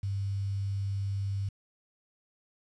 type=tone with quantisation; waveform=sine; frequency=98.7 Hz; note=G2; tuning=12 cents sharp; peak=-29 dBFS; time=0.03-1.49 s; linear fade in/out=5 ms; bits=9; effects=resampled to 22050 Hz